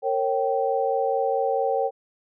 sine tone cluster, 459.5 / 544 / 777 Hz, A#4 / C#5 / G5, -25 / -33 / -16 cents, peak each -25 dBFS, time 0.02-1.91 s, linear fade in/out 50 ms, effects none

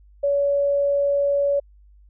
sine tone, 566 Hz, C#5, 36 cents sharp, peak -17 dBFS, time 0.23-1.6 s, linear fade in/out 10 ms, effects added 50 Hz sine -48 dBFS peak until 2.09 s

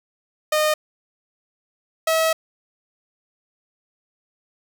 sawtooth tone pair in turn, 613 / 644.6 Hz, D#5 / E5, -26 / -39 cents, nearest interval minor second, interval 87 cents, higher second, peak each -13 dBFS, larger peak neither, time 0.52-0.74 / 2.07-2.33 s, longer second, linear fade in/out 5 ms, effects none

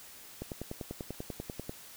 click train, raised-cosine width 2 ms, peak -24 dBFS, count 14, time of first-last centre 0.42-1.695 s, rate 10.2 Hz, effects white hiss -51 dBFS RMS until 1.96 s

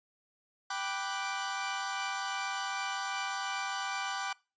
sawtooth chord, G major seventh, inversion none, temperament equal, 784 / 987.8 / 1174.7 / 1480 Hz, G5 / B5 / D6 / F#6, 0 / 0 / 0 / 0 cents, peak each -34 / -38 / -35 / -36 dBFS, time 0.7-4.33 s, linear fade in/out 5 ms, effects noise-tail reverb RT60 0.3 s tail -23 dB re dry + resampled to 16000 Hz

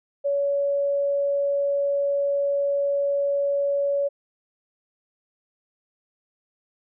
sine tone, 564 Hz, C#5, 30 cents sharp, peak -20 dBFS, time 0.24-4.09 s, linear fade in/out 20 ms, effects none

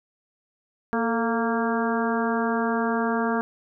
harmonic tone with a mistuned harmonic, 231.3 Hz, A#3, 13 cents flat, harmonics 1 / 2 / 3 / 4 / 5 / 6 / 7, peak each -25 / -28 / -30 / -31 / -32 / -33 / -33 dBFS, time 0.93-3.41 s, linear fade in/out 0 ms, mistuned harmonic 2, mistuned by -59 cents, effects none

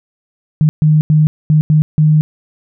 sine tone bursts at uneven times, 153.6 Hz, D#3, 22 cents flat, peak -6 dBFS, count 6, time 0.61-0.69 / 0.82-1.01 / 1.1-1.27 / 1.5-1.61 / 1.7-1.82 / 1.98-2.21 s, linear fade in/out 0 ms, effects none

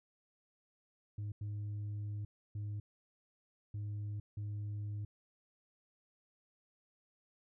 sine tone bursts at uneven times, 103.83 Hz, G#2, in tune, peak -35 dBFS, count 5, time 1.18-1.32 / 1.41-2.25 / 2.55-2.8 / 3.74-4.2 / 4.37-5.05 s, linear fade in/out 5 ms, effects tanh soft clip ceiling -37 dBFS

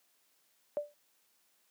sine tone with exponential decay, 587.3 Hz, D5, in tune, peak -27 dBFS, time 0.77-0.94 s, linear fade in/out 0 ms, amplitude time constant 35 ms, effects white hiss -72 dBFS RMS until 1.7 s + high-pass 200 Hz 12 dB/octave

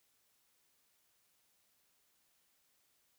silence, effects white hiss -75 dBFS RMS until 3.18 s

